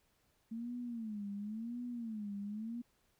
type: tone with vibrato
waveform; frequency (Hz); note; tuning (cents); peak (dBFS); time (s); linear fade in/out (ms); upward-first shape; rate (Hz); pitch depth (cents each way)
sine; 221.7; A3; +13; -39; 0.51-2.82; 10; sine; 0.94; 170
effects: pink hiss -75 dBFS RMS until 3.19 s